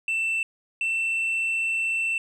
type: tone pair in turn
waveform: sine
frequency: 2671 / 2681 Hz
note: E7 / E7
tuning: +22 / +29 cents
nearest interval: unison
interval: 7 cents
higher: second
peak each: -20 dBFS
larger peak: neither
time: 0.08-0.43 / 0.81-2.18 s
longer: second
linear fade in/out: 2 ms
effects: tanh soft clip ceiling -22 dBFS